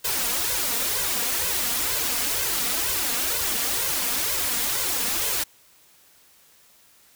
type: noise with flanger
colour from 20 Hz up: white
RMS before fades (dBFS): -25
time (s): 0.04-5.44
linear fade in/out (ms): 10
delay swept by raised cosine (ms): 1.9 to 4.3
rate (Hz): 2.1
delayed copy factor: +0.75
effects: white hiss -56 dBFS RMS until 7.15 s